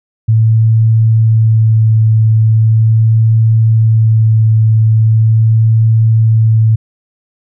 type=tone with vibrato; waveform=sine; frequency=111.1 Hz; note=A2; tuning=17 cents sharp; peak=-5 dBFS; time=0.28-6.76 s; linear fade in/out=10 ms; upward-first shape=sine; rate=0.4 Hz; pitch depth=12 cents each way; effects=none